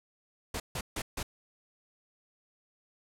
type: noise bursts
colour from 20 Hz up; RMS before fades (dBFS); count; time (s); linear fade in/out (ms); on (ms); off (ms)
pink; -35; 4; 0.54-1.23; 5; 60; 150
effects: low-pass 12000 Hz 12 dB/octave